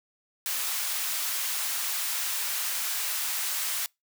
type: high-pass noise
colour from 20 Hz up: white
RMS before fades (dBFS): -30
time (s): 0.46-3.86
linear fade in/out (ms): 0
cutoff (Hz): 980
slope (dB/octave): 12
effects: noise-tail reverb RT60 0.2 s tail -26 dB re dry